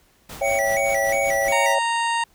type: noise with tremolo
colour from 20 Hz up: pink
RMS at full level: -35 dBFS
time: 0.29-1.53 s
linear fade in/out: 5 ms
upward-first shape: triangle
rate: 5.2 Hz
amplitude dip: 75%
type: tone with vibrato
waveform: square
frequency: 2093 Hz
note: C7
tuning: in tune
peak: -24 dBFS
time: 0.41-1.76 s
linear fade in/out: 50 ms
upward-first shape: square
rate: 2.8 Hz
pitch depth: 120 cents each way
type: chord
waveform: sine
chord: C# diminished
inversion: none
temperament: equal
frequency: 554.4 / 659.3 / 784 Hz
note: C#5 / E5 / G5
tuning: 0 / 0 / 0 cents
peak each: -22 / -26 / -25 dBFS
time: 0.41-1.79 s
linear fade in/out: 5 ms
type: harmonic tone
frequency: 928 Hz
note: A#5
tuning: 8 cents flat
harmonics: 1 / 2 / 3 / 4 / 5 / 7 / 8 / 9 / 10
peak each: -21 / -27 / -29 / -35 / -38 / -41 / -44 / -37 / -44 dBFS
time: 1.52-2.24 s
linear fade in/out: 5 ms
effects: pink hiss -59 dBFS RMS until 2.34 s